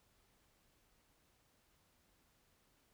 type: silence
effects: pink hiss -74 dBFS RMS until 2.93 s